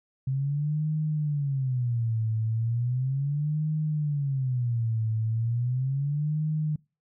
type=tone with vibrato; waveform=sine; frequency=130.81 Hz; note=C3; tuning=in tune; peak=-24 dBFS; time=0.27-6.76 s; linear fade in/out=5 ms; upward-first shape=sine; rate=0.36 Hz; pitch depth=290 cents each way; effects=noise-tail reverb RT60 0.3 s tail -25 dB re dry